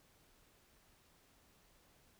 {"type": "silence", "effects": ["pink hiss -69 dBFS RMS until 2.19 s"]}